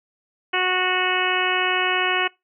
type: harmonic tone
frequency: 367.4 Hz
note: F#4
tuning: 12 cents flat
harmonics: 1 / 2 / 3 / 4 / 5 / 6 / 7 / 8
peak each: -27 / -27 / -27 / -27 / -27 / -27 / -27 / -27 dBFS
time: 0.53-2.28 s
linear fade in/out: 10 ms
effects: noise-tail reverb RT60 0.2 s tail -23 dB re dry